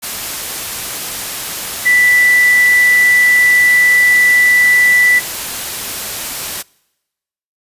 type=tone in noise; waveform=sine; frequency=1975.5 Hz; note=B6; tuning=in tune; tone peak=-7 dBFS; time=1.85-5.2 s; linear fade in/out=20 ms; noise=white; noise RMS=-22 dBFS; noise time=0.02-6.63 s; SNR=+12 dB; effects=noise-tail reverb RT60 1.0 s tail -26 dB re dry + resampled to 32000 Hz